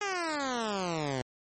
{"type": "exponential sweep", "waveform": "10% pulse", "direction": "down", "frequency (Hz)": [420, 123.47], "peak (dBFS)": -22, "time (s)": [0.01, 1.22], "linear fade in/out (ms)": 5, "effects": ["MP3 32 kbps"]}